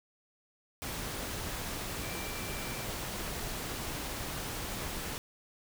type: tone in noise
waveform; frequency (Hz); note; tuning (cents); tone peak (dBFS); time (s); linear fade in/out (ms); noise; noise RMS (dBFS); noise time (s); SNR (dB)
sine; 2348; D7; -1; -46; 2.03-2.84; 0; pink; -38; 0.82-5.18; -11
effects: none